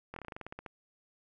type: slowing click train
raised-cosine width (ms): 0.5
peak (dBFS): -27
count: 13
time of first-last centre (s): 0.14-0.662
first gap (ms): 23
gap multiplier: 1.11
effects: none